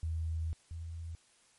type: tone pair in turn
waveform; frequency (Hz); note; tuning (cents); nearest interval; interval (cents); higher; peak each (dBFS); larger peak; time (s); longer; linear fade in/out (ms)
sine; 80.9 / 82.84; E2 / E2; -32 / +9; unison; 41; second; -32 / -39; first; 0.03-0.53 / 0.71-1.15; first; 0
effects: white hiss -66 dBFS RMS until 1.58 s + MP3 48 kbps